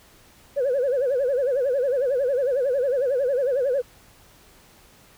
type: tone with vibrato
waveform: sine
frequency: 526 Hz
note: C5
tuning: 9 cents sharp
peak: -18 dBFS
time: 0.56-3.82 s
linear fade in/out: 20 ms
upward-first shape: sine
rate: 11 Hz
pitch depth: 150 cents each way
effects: tanh soft clip ceiling -16 dBFS + pink hiss -53 dBFS RMS until 5.17 s